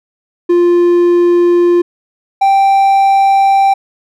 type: tone pair in turn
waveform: triangle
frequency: 349.2 / 783.9 Hz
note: F4 / G5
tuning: 0 / 0 cents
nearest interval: octave + major second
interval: 1400 cents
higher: second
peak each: -4 dBFS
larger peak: neither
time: 0.49-1.82 / 2.41-3.74 s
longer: neither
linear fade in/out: 10 ms
effects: none